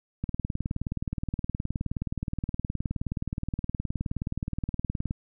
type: click train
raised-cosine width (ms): 5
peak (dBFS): -17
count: 94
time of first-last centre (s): 0.24-5.109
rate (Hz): 19.1
effects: none